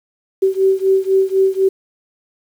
sine beating tone pair, 382.4 / 386.4 Hz, G4 / G4, -43 / -25 cents, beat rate 4 Hz, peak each -14 / -15 dBFS, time 0.42-1.69 s, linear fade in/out 10 ms, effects 7-bit

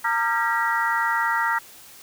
sine tone cluster, 920 / 1199 / 1374 / 1610 / 1916 Hz, A#5 / D6 / F6 / G6 / A#6, -23 / +36 / -29 / +46 / +47 cents, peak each -24 / -31 / -25 / -29 / -26 dBFS, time 0.04-1.59 s, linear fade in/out 10 ms, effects white hiss -46 dBFS RMS until 2.02 s

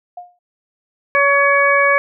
sine tone with exponential decay, 711 Hz, F5, 31 cents sharp, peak -25 dBFS, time 0.17-0.39 s, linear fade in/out 5 ms, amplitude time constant 47 ms
harmonic tone, 563 Hz, C#5, 27 cents sharp, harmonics 1 / 2 / 3 / 4, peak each -16 / -16 / -16 / -16 dBFS, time 1.15-1.98 s, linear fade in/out 0 ms
effects none

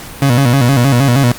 30% pulse tone with vibrato, 129.5 Hz, C3, 17 cents flat, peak -5 dBFS, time 0.22-1.32 s, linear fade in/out 2 ms, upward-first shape square, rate 6.4 Hz, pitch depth 120 cents each way, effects pink hiss -30 dBFS RMS until 1.38 s + Opus 48 kbps

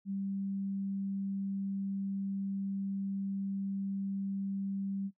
sine tone, 196 Hz, G3, in tune, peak -33 dBFS, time 0.05-5.11 s, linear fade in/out 50 ms, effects noise-tail reverb RT60 0.1 s tail -18 dB re dry

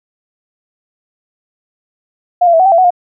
sine tone with pitch steps, 712 / 684 / 653 / 746 / 778 / 672 / 742 / 709 Hz, F5 / F5 / E5 / F#5 / G5 / E5 / F#5 / F5, +33 / -36 / -17 / +14 / -13 / +33 / +5 / +26 cents, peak -5 dBFS, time 2.41-2.906 s, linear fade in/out 10 ms, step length 62 ms, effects none

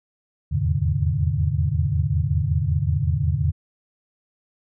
sine tone cluster, 80.2 / 85.6 / 105 / 133.9 / 149.4 Hz, E2 / F2 / G#2 / C3 / D3, -47 / -34 / +19 / +40 / +30 cents, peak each -25 dBFS, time 0.51-3.52 s, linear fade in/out 20 ms, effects none

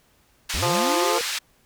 white band-pass noise, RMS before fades -28 dBFS, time 0.49-1.39 s, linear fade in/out 10 ms, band 1300 to 5600 Hz, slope 12 dB/octave
square linear sweep, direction up, 49 to 485.4 Hz, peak -27 dBFS, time 0.54-1.21 s, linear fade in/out 0 ms
harmonic tone, 174.61 Hz, F3, in tune, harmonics 2 / 3 / 4 / 5 / 6 / 7, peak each -28 / -26 / -30 / -27 / -30 / -29 dBFS, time 0.62-1.19 s, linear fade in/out 10 ms
effects pink hiss -61 dBFS RMS until 1.65 s

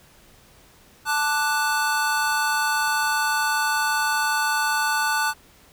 square chord, D major, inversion second, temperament equal, 880 / 1174.7 / 1480 Hz, A5 / D6 / F#6, 0 / 0 / 0 cents, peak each -25 / -29 / -24 dBFS, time 1.05-5.34 s, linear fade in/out 50 ms, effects pink hiss -53 dBFS RMS until 5.72 s

